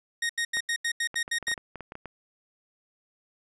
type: tone bursts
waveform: sawtooth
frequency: 1864.7 Hz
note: A#6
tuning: in tune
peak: -22 dBFS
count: 9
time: 0.22-1.542 s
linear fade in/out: 5 ms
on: 74 ms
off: 82 ms
type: clicks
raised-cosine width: 0.5 ms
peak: -24 dBFS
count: 12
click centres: 0.57 / 1.143 / 1.279 / 1.427 / 1.482 / 1.516 / 1.578 / 1.757 / 1.807 / 1.921 / 1.954 / 2.057 s
effects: resampled to 24000 Hz + 10-bit